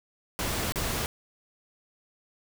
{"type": "noise with dropouts", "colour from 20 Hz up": "pink", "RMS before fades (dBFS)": -30, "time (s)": [0.39, 1.06], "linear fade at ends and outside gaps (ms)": 0, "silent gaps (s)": [0.722, 0.758], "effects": []}